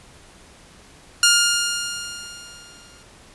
10% pulse tone with exponential decay, 1410 Hz, F6, 16 cents sharp, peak -3 dBFS, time 1.23-3.03 s, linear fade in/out 2 ms, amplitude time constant 390 ms, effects pink hiss -48 dBFS RMS until 3.34 s + resampled to 24000 Hz

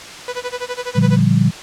sawtooth tone with tremolo, 493.9 Hz, B4, in tune, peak -16 dBFS, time 0.28-1.19 s, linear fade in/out 0 ms, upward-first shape sine, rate 12 Hz, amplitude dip 100%
sine chord, G minor seventh, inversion first, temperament equal, 116.54 / 146.83 / 174.61 / 196 Hz, Bb2 / D3 / F3 / G3, 0 / 0 / 0 / 0 cents, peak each -16 dBFS, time 0.95-1.51 s, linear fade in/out 20 ms
effects white hiss -33 dBFS RMS until 1.62 s + low-pass 6000 Hz 12 dB/octave

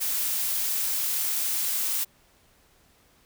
blue noise, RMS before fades -27 dBFS, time 0-2.05 s, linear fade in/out 20 ms, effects pink hiss -61 dBFS RMS until 3.25 s

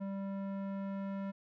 square tone with low-pass filter sweep, 196 Hz, G3, in tune, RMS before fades -39 dBFS, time 0-1.32 s, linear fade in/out 20 ms, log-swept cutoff 940 to 1500 Hz, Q 0.76, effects none

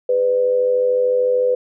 sine tone with amplitude modulation, 500 Hz, B4, 21 cents sharp, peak -11 dBFS, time 0.09-1.55 s, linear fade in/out 5 ms, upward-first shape sine, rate 93.4 Hz, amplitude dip 55%, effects none

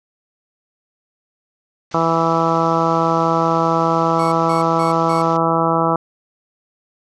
white low-pass noise, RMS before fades -41 dBFS, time 1.91-5.37 s, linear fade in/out 5 ms, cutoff 6200 Hz, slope 48 dB/octave
harmonic tone, 164.81 Hz, E3, in tune, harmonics 1 / 2 / 3 / 4 / 5 / 6 / 7 / 8, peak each -22 / -22 / -22 / -22 / -22 / -22 / -22 / -22 dBFS, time 1.94-5.96 s, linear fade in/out 2 ms
35% pulse tone bursts, 1108.7 Hz, C#6, in tune, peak -25 dBFS, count 4, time 4.19-5.22 s, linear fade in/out 5 ms, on 130 ms, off 170 ms
effects resampled to 24000 Hz

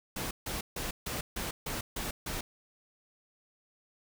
pink noise bursts, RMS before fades -36 dBFS, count 8, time 0.16-2.41 s, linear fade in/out 5 ms, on 150 ms, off 150 ms, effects none

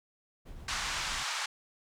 brown noise with tremolo, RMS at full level -44 dBFS, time 0.45-1.24 s, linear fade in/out 20 ms, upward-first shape triangle, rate 7.8 Hz, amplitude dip 35%
pink band-pass noise, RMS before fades -35 dBFS, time 0.68-1.46 s, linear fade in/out 5 ms, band 920 to 7400 Hz, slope 24 dB/octave
effects none

